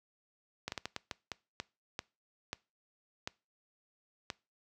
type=slowing click train; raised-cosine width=0.2 ms; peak=-19 dBFS; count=12; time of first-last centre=0.68-4.302 s; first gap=41 ms; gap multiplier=1.38; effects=noise-tail reverb RT60 0.3 s tail -23 dB re dry + high-pass 60 Hz 12 dB/octave